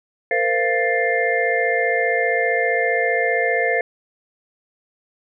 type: tone cluster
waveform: sine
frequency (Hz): 458.8 / 514 / 687 / 1761 / 2106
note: A#4 / C5 / F5 / A6 / C7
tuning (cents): -28 / -31 / -29 / +1 / +11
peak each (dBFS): -23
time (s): 0.31-3.81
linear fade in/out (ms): 2
effects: none